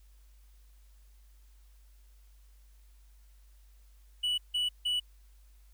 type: tone bursts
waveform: triangle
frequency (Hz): 2953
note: F#7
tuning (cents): -4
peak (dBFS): -26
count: 3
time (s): 4.23-5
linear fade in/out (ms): 10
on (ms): 150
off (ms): 160
effects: added 50 Hz sine -55 dBFS peak until 5.73 s + white hiss -70 dBFS RMS until 5.73 s